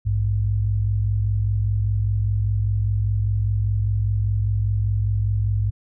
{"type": "tone pair together", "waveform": "sine", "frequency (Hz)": [58.29, 103.3], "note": ["A#1", "G#2"], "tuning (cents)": [1, -9], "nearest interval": "minor seventh", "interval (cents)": 990, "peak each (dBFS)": [-24, -19], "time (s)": [0.05, 5.71], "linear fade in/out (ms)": 20, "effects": []}